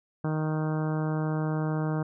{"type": "harmonic tone", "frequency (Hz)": 155.56, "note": "D#3", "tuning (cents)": 0, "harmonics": [1, 2, 3, 4, 5, 6, 7, 8, 9, 10], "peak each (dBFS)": [-27, -33, -37, -39, -41, -43, -44, -45, -46, -47], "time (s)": [0.24, 2.03], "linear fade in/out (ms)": 5, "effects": []}